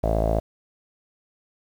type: tone with low-pass filter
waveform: sawtooth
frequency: 54.9 Hz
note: A1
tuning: 3 cents flat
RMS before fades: -22 dBFS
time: 0.03-0.4 s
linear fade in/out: 10 ms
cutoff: 640 Hz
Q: 8.2
effects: 8-bit